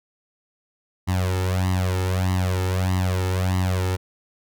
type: tone with flanger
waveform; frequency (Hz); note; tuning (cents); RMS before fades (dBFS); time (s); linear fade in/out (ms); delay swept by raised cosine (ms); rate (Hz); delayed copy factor
sawtooth; 92.5; F#2; 0; -22; 1.07-3.97; 20; 1 to 2.3; 1.6; +0.9
effects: none